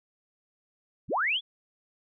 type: linear sweep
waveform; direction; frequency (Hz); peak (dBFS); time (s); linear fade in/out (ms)
sine; up; 41.2 to 3520; -24; 1.08-1.41; 50
effects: none